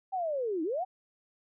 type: linear two-way sweep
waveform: sine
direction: down then up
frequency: 784 to 300.8 to 784 Hz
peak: -29 dBFS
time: 0.12-0.85 s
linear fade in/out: 20 ms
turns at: 0.63 s
effects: none